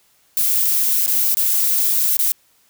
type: noise with dropouts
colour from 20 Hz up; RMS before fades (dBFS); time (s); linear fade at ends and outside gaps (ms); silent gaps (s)
violet; -17; 0.37-2.32; 0; 1.062-1.078 / 1.345-1.37 / 2.168-2.19
effects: white hiss -58 dBFS RMS until 2.69 s